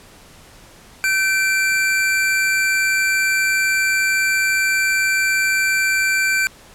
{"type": "tone pair together", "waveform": "square", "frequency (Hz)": [1536.3, 2349], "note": ["G6", "D7"], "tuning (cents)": [-35, 0], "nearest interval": "perfect fifth", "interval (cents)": 735, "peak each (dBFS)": -19, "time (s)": [1.04, 6.47], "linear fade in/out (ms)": 0, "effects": ["pink hiss -45 dBFS RMS until 6.74 s", "low-pass 12000 Hz 12 dB/octave"]}